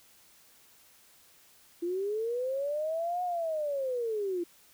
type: linear two-way sweep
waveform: sine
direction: up then down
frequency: 336.7 to 728 to 336.7 Hz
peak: -29 dBFS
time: 1.82-4.44 s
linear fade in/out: 10 ms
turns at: 3.23 s
effects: white hiss -60 dBFS RMS until 4.73 s